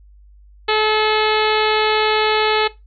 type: harmonic tone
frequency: 431.1 Hz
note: A4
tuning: 35 cents flat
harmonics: 1 / 2 / 3 / 4 / 5 / 6 / 7 / 8 / 9 / 10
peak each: -18 / -21 / -23 / -24 / -25 / -26 / -26 / -27 / -28 / -28 dBFS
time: 0.68-2.68 s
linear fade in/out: 10 ms
effects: noise-tail reverb RT60 0.2 s tail -17 dB re dry + added 50 Hz sine -43 dBFS peak until 2.86 s